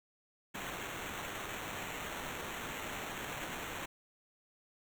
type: noise with sample-and-hold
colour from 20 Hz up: white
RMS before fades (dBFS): -42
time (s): 0.54-3.86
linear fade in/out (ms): 10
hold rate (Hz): 4900
effects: none